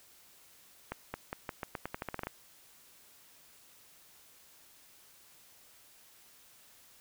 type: accelerating click train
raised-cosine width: 0.5 ms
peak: -21 dBFS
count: 14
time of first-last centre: 0.92-2.27 s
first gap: 220 ms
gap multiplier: 0.86
effects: white hiss -60 dBFS RMS until 7 s